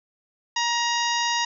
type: harmonic tone with a mistuned harmonic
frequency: 944 Hz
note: A#5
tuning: 22 cents sharp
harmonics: 1 / 2 / 3 / 4 / 5 / 6 / 7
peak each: -25 / -28 / -30 / -31 / -32 / -33 / -33 dBFS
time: 0.56-1.45 s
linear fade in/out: 5 ms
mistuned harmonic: 5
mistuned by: +60 cents
effects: none